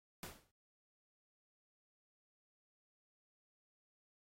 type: noise with exponential decay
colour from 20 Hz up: pink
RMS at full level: -44 dBFS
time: 0.23-0.51 s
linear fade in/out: 1 ms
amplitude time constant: 59 ms
effects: AAC 48 kbps